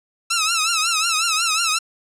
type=tone with vibrato; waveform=10% pulse; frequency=1318.5 Hz; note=E6; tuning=in tune; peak=-9 dBFS; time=0.3-1.79 s; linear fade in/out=10 ms; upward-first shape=triangle; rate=5.5 Hz; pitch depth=120 cents each way; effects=resampled to 32000 Hz